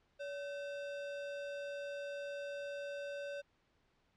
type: tone with sample-and-hold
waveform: sine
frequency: 569 Hz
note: C#5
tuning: 45 cents sharp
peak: -40 dBFS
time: 0.19-3.42 s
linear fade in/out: 20 ms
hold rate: 2100 Hz
effects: pink hiss -75 dBFS RMS until 4.16 s + low-pass 4000 Hz 12 dB/octave